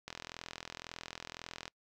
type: click train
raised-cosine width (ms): 0.2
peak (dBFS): -24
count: 68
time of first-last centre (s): 0.08-1.679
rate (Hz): 41.9
effects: noise-tail reverb RT60 0.1 s tail -26 dB re dry